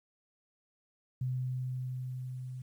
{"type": "tone with level ramp", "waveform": "sine", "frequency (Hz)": 127.7, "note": "C3", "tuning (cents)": -42, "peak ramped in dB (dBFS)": [-30, -39], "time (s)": [1.21, 2.62], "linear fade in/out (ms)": 5, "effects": ["11-bit"]}